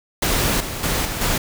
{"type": "noise with level steps", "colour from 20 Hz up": "pink", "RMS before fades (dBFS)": [-19, -28, -21, -26, -20], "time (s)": [0.22, 1.38], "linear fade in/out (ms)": 5, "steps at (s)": [0.6, 0.83, 1.05, 1.21], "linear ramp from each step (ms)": 5, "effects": []}